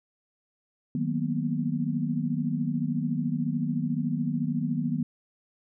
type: chord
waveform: sine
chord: B major seventh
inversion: first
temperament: equal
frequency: 155.56 / 185 / 233.1 / 246.9 Hz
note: D#3 / F#3 / A#3 / B3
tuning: 0 / 0 / 0 / 0 cents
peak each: -30 / -33 / -31 / -30 dBFS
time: 0.95-5.03 s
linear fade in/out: 2 ms
effects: none